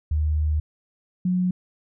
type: tone pair in turn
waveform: sine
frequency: 76.4 / 181.71 Hz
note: D#2 / F#3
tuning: -31 / -31 cents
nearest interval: octave + minor third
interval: 1500 cents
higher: second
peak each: -19 dBFS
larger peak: neither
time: 0.11-0.6 / 1.25-1.51 s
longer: first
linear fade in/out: 5 ms
effects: none